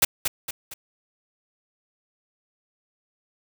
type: noise with echo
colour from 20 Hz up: white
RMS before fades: -17 dBFS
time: 0.02-0.05 s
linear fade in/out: 5 ms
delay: 230 ms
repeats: 3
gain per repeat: -7 dB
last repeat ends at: 0.74 s
effects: none